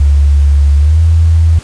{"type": "tone with pitch glide", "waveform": "sine", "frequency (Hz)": [71.5, 81.66], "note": ["D2", "E2"], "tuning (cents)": [-46, -16], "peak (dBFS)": -4, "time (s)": [0, 1.59], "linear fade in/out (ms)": 5, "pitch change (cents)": 230, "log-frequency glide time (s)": [0.77, 1.01], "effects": ["pink hiss -34 dBFS RMS until 1.63 s", "resampled to 22050 Hz"]}